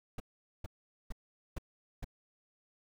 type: noise bursts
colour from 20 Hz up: brown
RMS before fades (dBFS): -37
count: 5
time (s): 0.18-2.045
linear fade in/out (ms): 5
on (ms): 21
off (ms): 440
effects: none

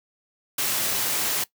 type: noise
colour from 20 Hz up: white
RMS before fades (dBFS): -25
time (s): 0.58-1.44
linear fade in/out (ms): 5
effects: noise-tail reverb RT60 0.1 s tail -19 dB re dry + high-pass 100 Hz 12 dB/octave

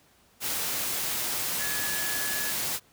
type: tone in noise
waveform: sine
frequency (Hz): 1698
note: G#6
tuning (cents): +38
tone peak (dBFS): -34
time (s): 1.57-2.54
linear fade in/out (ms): 50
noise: white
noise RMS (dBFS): -30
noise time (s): 0.4-2.8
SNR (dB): -7
effects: pink hiss -61 dBFS RMS until 2.92 s + high-pass 60 Hz 12 dB/octave

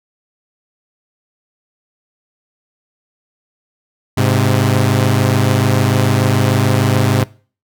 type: tone pair together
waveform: sawtooth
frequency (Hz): 103.18 / 130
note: G#2 / C3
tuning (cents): -11 / -11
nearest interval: major third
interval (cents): 400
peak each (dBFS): -10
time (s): 4.17-7.24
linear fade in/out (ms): 10
effects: noise-tail reverb RT60 0.4 s tail -22 dB re dry

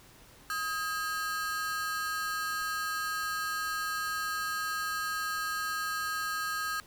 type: ring-modulated tone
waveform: 45% pulse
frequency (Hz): 1439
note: F#6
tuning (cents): -49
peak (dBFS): -28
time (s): 0.5-6.8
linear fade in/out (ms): 0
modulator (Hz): 179
effects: pink hiss -56 dBFS RMS until 6.86 s

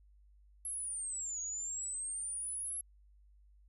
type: exponential two-way sweep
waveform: sine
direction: down then up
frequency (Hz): 11200 to 6645 to 11200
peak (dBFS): -37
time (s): 0.65-2.81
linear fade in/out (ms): 2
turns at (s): 1.41
effects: added 50 Hz sine -60 dBFS peak until 3.68 s

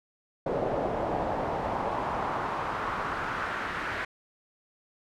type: noise with band-pass filter sweep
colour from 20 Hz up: brown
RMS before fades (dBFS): -31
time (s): 0.46-4.05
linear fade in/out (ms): 5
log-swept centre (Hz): 570 to 1700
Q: 2.1
effects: none

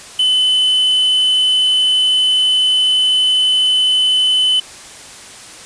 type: tone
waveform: triangle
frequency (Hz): 3024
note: F#7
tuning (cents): +37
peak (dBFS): -9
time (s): 0.19-4.6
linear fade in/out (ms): 5
effects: white hiss -35 dBFS RMS until 5.65 s + resampled to 22050 Hz

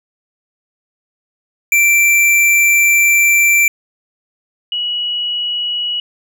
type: tone pair in turn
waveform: square / sine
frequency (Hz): 2347 / 2925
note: D7 / F#7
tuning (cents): -2 / -21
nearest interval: major third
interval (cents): 381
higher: second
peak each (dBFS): -9 / -16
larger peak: first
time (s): 1.72-3.68 / 4.72-6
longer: first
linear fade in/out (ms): 2
effects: none

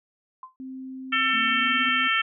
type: tone with exponential decay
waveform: sine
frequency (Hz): 1036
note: C6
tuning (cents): -17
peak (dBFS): -33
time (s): 0.43-0.56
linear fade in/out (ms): 2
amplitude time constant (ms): 27
type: tone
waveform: sine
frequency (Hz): 261.6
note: C4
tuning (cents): 0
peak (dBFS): -34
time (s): 0.6-1.89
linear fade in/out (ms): 0
type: harmonic tone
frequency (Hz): 447.3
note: A4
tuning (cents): +28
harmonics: 3 / 4 / 5 / 6 / 7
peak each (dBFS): -25 / -26 / -27 / -28 / -28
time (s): 1.12-2.22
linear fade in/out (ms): 10
type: linear sweep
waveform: sine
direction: up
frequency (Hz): 219.5 to 260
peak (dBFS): -33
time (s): 1.33-2.08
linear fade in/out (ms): 10
effects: none

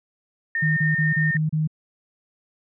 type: tone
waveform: sine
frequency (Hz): 1825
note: A#6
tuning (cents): -37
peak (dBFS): -21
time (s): 0.55-1.37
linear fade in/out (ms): 2
type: tone bursts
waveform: sine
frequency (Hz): 155.56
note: D#3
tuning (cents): 0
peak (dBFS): -19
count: 6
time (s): 0.62-1.675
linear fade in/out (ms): 10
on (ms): 150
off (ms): 31
effects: none

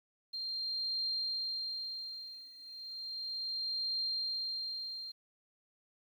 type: tone with tremolo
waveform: sine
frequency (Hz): 4186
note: C8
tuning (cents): 0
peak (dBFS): -32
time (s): 0.33-5.12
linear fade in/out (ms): 10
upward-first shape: triangle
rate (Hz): 0.34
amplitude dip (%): 90
effects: 11-bit

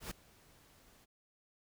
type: noise with ADSR envelope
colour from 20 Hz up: pink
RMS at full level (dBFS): -41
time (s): 0-1.06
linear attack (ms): 110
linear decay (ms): 6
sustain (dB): -23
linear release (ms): 28
effects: none

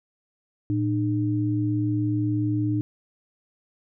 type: tone pair together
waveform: sine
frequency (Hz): 113.42 / 302.8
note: A#2 / D#4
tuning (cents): -47 / -47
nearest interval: octave + perfect fourth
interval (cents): 1700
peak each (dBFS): -24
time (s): 0.7-2.81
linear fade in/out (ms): 0
effects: none

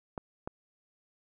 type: clicks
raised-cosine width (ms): 1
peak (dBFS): -22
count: 2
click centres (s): 0.178 / 0.475
effects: none

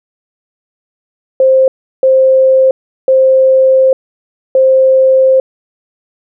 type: tone bursts at uneven times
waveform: sine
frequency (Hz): 526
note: C5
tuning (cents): +9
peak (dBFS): -4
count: 4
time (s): 1.4-1.68 / 2.03-2.71 / 3.08-3.93 / 4.55-5.4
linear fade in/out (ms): 2
effects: none

